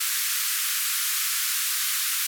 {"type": "band-pass noise", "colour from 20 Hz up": "white", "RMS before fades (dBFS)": -26, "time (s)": [0, 2.27], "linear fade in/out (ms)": 10, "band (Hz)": [1200, 16000], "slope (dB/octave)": 48, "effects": []}